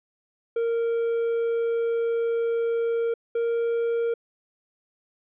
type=tone pair in turn; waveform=triangle; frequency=463.1 / 465.4 Hz; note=A#4 / A#4; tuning=-11 / -3 cents; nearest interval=unison; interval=8 cents; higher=second; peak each=-20 / -20 dBFS; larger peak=neither; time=0.56-3.14 / 3.35-4.14 s; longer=first; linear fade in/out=5 ms; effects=resampled to 8000 Hz